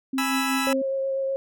sine tone with tremolo, 265.2 Hz, C4, 23 cents sharp, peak -23 dBFS, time 0.13-0.82 s, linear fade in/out 5 ms, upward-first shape sine, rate 5.4 Hz, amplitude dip 45%
20% pulse chord, E major, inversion first, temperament equal, 830.6 / 987.8 / 1318.5 Hz, G#5 / B5 / E6, 0 / 0 / 0 cents, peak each -25 / -25 / -22 dBFS, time 0.18-0.73 s, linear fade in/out 2 ms
sine tone with vibrato, 539 Hz, C#5, 49 cents flat, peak -23 dBFS, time 0.67-1.36 s, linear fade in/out 0 ms, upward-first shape sine, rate 8.1 Hz, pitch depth 12 cents each way
effects none

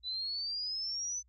sine exponential sweep, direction up, 3951 to 6100 Hz, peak -34 dBFS, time 0.03-1.23 s, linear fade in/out 50 ms, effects added 60 Hz sine -64 dBFS peak until 1.28 s

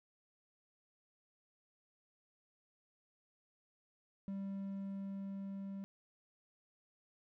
triangle tone with level ramp, 196 Hz, G3, in tune, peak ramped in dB -37 to -40 dBFS, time 4.28-5.84 s, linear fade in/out 0 ms, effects none

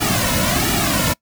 pink noise with flanger, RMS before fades -18 dBFS, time 0-1.14 s, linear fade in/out 20 ms, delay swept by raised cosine 1.9 to 2.55 ms, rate 1.4 Hz, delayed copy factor -0.85, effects noise-tail reverb RT60 0.1 s tail -23 dB re dry

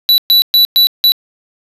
square tone bursts at uneven times, 3951 Hz, B7, in tune, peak -6 dBFS, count 5, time 0.09-0.18 / 0.3-0.42 / 0.54-0.65 / 0.76-0.87 / 1.04-1.12 s, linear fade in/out 0 ms, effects resampled to 32000 Hz + 7-bit

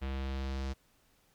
square tone with low-pass filter sweep, 67 Hz, C2, 42 cents sharp, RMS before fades -36 dBFS, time 0.01-0.74 s, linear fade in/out 20 ms, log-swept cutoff 3000 to 5600 Hz, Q 1.5, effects pink hiss -69 dBFS RMS until 1.34 s

